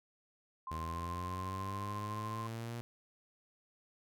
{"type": "tone with tremolo", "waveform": "sine", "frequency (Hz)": 1047, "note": "C6", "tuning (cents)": 1, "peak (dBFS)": -39, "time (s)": [0.67, 2.47], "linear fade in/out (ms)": 2, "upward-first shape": "triangle", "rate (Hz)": 14, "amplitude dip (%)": 35}
{"type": "linear sweep", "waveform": "sawtooth", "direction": "up", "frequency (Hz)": [79.4, 119.1], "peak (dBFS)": -36, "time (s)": [0.71, 2.81], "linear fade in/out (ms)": 0}
{"effects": []}